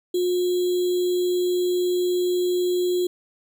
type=tone with sample-and-hold; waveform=sine; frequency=358.8 Hz; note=F4; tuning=47 cents sharp; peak=-19 dBFS; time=0.14-3.07 s; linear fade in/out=5 ms; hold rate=3675 Hz; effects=none